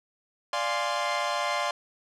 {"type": "chord", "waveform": "sawtooth", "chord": "D half-diminished seventh", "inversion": "none", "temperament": "equal", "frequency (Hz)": [587.3, 698.5, 830.6, 1046.5], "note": ["D5", "F5", "Ab5", "C6"], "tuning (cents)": [0, 0, 0, 0], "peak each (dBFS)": [-28, -28, -31, -26], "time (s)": [0.53, 1.71], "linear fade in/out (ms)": 2, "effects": ["low-pass 6000 Hz 12 dB/octave"]}